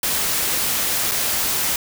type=noise with dropouts; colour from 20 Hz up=white; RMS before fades=-21 dBFS; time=0.03-1.76 s; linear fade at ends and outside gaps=2 ms; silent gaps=1.113-1.117 s; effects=none